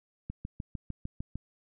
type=click train; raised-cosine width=5 ms; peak=-24 dBFS; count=8; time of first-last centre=0.3-1.356 s; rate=6.63 Hz; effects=none